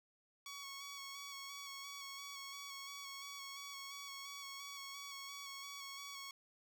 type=tone with vibrato; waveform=10% pulse; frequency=1116 Hz; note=C#6; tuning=11 cents sharp; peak=-39 dBFS; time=0.46-6.31 s; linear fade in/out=2 ms; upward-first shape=square; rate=2.9 Hz; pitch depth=19 cents each way; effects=none